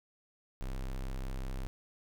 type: tone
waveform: square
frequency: 32.7 Hz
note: C1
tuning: in tune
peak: -36 dBFS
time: 0.61-1.67 s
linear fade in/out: 0 ms
effects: none